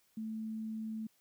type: tone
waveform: sine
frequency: 220 Hz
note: A3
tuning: in tune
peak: -37 dBFS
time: 0.17-1.07 s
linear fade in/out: 5 ms
effects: white hiss -72 dBFS RMS until 1.2 s